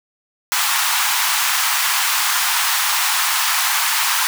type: high-pass noise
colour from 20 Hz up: pink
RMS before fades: -18 dBFS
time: 0.52-4.27 s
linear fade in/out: 0 ms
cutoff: 850 Hz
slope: 48 dB/octave
effects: none

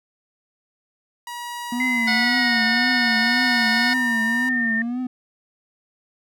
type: tone with tremolo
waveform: sawtooth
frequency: 960 Hz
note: B5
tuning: 49 cents flat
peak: -25 dBFS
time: 1.27-4.49 s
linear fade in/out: 2 ms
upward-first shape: sine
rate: 0.49 Hz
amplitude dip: 45%
type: tone with vibrato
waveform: triangle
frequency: 237.8 Hz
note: A#3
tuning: 35 cents sharp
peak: -21 dBFS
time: 1.72-5.07 s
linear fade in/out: 5 ms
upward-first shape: triangle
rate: 1.9 Hz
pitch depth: 130 cents each way
type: tone with pitch glide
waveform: sine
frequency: 2048 to 1814.1 Hz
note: C7 to A#6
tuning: -38 to -48 cents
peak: -20 dBFS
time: 1.8-4.82 s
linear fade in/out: 2 ms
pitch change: -210 cents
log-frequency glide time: 1.97-2.65 s
type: harmonic tone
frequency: 730 Hz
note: F#5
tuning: 24 cents flat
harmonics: 1 / 2 / 3 / 4 / 5 / 6 / 7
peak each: -29 / -27 / -26 / -32 / -32 / -27 / -28 dBFS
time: 2.07-3.94 s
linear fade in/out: 10 ms
effects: none

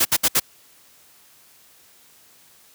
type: noise bursts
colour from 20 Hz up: white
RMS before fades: -17 dBFS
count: 4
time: 0-0.4 s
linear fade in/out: 10 ms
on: 52 ms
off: 64 ms
effects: white hiss -53 dBFS RMS until 2.74 s + high-pass 60 Hz 12 dB/octave

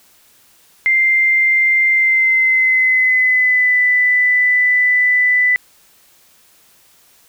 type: tone with pitch glide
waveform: sine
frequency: 2093 to 1991.6 Hz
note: C7 to B6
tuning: 0 to +14 cents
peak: -10 dBFS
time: 0.86-5.56 s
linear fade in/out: 0 ms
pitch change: -86 cents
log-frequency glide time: 1.88-3.8 s
effects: white hiss -51 dBFS RMS until 7.28 s

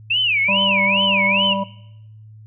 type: tone with vibrato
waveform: sine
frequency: 2579 Hz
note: E7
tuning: 39 cents flat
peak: -15 dBFS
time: 0.1-1.54 s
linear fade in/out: 10 ms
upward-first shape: sine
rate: 2.4 Hz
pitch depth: 290 cents each way
type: harmonic tone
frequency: 196 Hz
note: G3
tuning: in tune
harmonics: 1 / 3 / 5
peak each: -24 / -24 / -24 dBFS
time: 0.48-1.64 s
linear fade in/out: 10 ms
effects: noise-tail reverb RT60 0.8 s tail -18 dB re dry + added 108 Hz sine -39 dBFS peak until 2.46 s

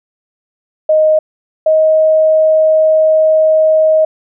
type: tone pair in turn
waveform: sine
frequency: 622.3 / 628.8 Hz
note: D#5 / D#5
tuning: 0 / +18 cents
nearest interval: unison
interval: 18 cents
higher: second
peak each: -6 dBFS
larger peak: neither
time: 0.89-1.19 / 1.66-4.05 s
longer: second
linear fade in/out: 5 ms
effects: none

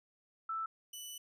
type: tone pair in turn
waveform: sine / 15% pulse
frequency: 1322 / 2975 Hz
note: E6 / F#7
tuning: +5 / +9 cents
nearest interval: octave + major second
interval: 1404 cents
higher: second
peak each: -35 / -37 dBFS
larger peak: first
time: 0.49-0.66 / 0.93-1.18 s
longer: second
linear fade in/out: 5 ms
effects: none

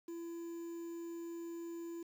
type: tone with quantisation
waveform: triangle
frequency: 337.1 Hz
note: E4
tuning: 39 cents sharp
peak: -40 dBFS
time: 0.08-2.03 s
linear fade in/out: 5 ms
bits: 10
effects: none

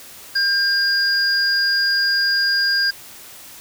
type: tone pair together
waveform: sine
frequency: 1600 / 4850 Hz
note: G6 / D#8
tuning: +35 / -45 cents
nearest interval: octave + perfect fifth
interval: 1920 cents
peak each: -18 dBFS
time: 0.35-2.91 s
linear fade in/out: 10 ms
effects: white hiss -40 dBFS RMS until 3.6 s

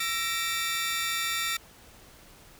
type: tone cluster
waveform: sawtooth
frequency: 1336 / 1872 / 2322 / 3581 Hz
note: E6 / A#6 / D7 / A7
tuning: +23 / +7 / -20 / +30 cents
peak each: -30 dBFS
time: 0-1.57 s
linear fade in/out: 5 ms
effects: pink hiss -53 dBFS RMS until 2.59 s

